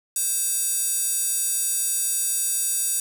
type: tone with high-pass filter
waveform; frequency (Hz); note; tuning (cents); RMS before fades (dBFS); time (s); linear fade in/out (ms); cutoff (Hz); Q
square; 524; C5; +2; -24; 0.16-3; 2; 8600; 2.7
effects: 7-bit